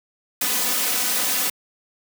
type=noise with comb filter; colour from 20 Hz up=white; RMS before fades=-22 dBFS; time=0.41-1.5 s; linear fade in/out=5 ms; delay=4 ms; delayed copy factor=+0.95; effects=high-pass 150 Hz 12 dB/octave